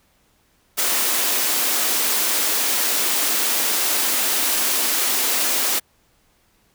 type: high-pass noise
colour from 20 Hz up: white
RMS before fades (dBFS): -20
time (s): 0.77-5.8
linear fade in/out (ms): 20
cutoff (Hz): 220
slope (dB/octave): 48
effects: pink hiss -61 dBFS RMS until 6.74 s